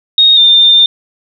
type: tone pair in turn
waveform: sine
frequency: 3729 / 3606 Hz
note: A#7 / A7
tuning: 0 / +42 cents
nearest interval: minor second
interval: 58 cents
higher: first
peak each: -3 dBFS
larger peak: neither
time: 0.18-0.37 / 0.37-0.86 s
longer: second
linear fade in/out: 2 ms
effects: none